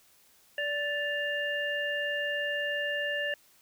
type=tone cluster; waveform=sine; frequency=581 / 1757 / 2806 Hz; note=D5 / A6 / F7; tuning=-19 / -3 / +8 cents; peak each=-34 / -31 / -36 dBFS; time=0.58-3.34 s; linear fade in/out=2 ms; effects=white hiss -62 dBFS RMS until 3.61 s